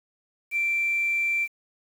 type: tone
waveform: sine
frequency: 2349 Hz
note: D7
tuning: in tune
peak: -21 dBFS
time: 0.51-1.48 s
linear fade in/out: 50 ms
effects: tanh soft clip ceiling -18 dBFS + 8-bit